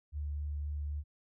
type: tone with vibrato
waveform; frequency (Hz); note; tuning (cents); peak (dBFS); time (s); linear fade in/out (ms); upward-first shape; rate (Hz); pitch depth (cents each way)
sine; 73.42; D2; 0; -34; 0.12-1.04; 50; triangle; 3.8; 12
effects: none